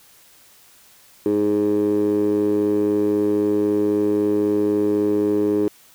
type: tone with band-pass filter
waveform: 15% pulse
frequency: 103.83 Hz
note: G#2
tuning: in tune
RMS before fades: -19 dBFS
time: 1.26-5.68 s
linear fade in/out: 0 ms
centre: 370 Hz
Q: 7.6
effects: white hiss -51 dBFS RMS until 5.94 s